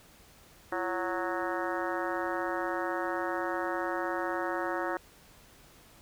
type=harmonic tone with a mistuned harmonic; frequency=184.3 Hz; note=F#3; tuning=7 cents flat; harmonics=2 / 3 / 4 / 5 / 6 / 7 / 8 / 9 / 10; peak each=-35 / -37 / -38 / -39 / -40 / -40 / -41 / -42 / -42 dBFS; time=0.72-4.97 s; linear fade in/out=2 ms; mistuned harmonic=2; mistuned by=-130 cents; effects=pink hiss -57 dBFS RMS until 6.01 s